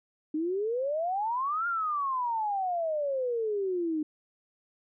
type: exponential two-way sweep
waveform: sine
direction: up then down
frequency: 300 to 1420 to 300 Hz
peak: -27 dBFS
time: 0.34-4.03 s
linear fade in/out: 5 ms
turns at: 1.67 s
effects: none